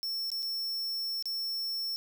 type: tone with dropouts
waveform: square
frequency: 5400 Hz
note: E8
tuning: 41 cents sharp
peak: -32 dBFS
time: 0.03-1.96 s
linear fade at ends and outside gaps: 0 ms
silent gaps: 0.302-0.317 / 0.423-0.428 / 1.225-1.256 s
effects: 11-bit